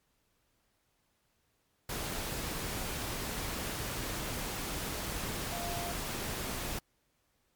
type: tone in noise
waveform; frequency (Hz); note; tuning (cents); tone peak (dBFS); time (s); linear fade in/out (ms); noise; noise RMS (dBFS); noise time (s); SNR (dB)
sine; 694; F5; -11; -39; 5.52-5.92; 5; pink; -37; 1.89-6.79; -5
effects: pink hiss -75 dBFS RMS until 7.55 s + MP3 96 kbps